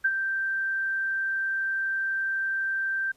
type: tone with ADSR envelope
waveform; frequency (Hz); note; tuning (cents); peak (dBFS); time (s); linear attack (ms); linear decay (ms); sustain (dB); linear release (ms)
sine; 1568; G6; 0; -18; 0.04-3.12; 12; 48; -7; 9
effects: pink hiss -63 dBFS RMS until 3.16 s + resampled to 32000 Hz